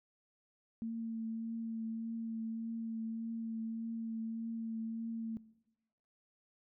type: tone with vibrato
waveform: sine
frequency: 226.1 Hz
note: A3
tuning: 47 cents sharp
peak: -36 dBFS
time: 0.82-5.37 s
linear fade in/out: 0 ms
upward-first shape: triangle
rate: 1.7 Hz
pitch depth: 19 cents each way
effects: noise-tail reverb RT60 1.0 s tail -20 dB re dry